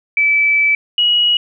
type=tone pair in turn; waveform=sine; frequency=2309 / 2907 Hz; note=D7 / F#7; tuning=-30 / -31 cents; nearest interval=major third; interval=399 cents; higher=second; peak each=-10 dBFS; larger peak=neither; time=0.17-0.75 / 0.98-1.37 s; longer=first; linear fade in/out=2 ms; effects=none